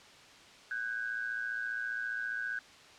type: tone pair together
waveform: sine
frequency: 1506.1 / 1621 Hz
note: F#6 / G#6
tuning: +30 / -42 cents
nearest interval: minor second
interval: 128 cents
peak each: -36 / -37 dBFS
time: 0.71-2.59 s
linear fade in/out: 2 ms
effects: white hiss -55 dBFS RMS until 2.98 s + low-pass 5000 Hz 12 dB/octave